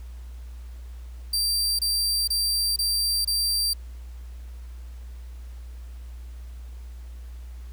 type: tone bursts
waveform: sawtooth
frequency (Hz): 4699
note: D8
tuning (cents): 0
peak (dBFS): -19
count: 5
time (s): 1.33-3.734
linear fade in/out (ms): 5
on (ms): 460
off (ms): 26
effects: added 60 Hz sine -36 dBFS peak until 7.72 s + pink hiss -57 dBFS RMS until 7.72 s